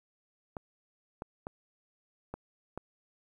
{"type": "clicks", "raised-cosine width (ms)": 1, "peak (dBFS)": -24, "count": 5, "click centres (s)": [0.568, 1.221, 1.469, 2.34, 2.776], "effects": ["10-bit"]}